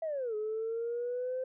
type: linear two-way sweep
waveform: sine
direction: down then up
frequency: 663 to 422.3 to 519 Hz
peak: -31 dBFS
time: 0.02-1.44 s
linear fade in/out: 5 ms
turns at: 0.35 s
effects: tanh soft clip ceiling -28 dBFS